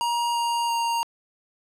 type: tone with pitch steps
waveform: square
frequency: 946 / 940 / 932 Hz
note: A#5 / A#5 / A#5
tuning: +25 / +14 / -1 cents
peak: -23 dBFS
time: 0.01-1.03 s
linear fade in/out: 0 ms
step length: 340 ms
effects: low-pass 11000 Hz 12 dB/octave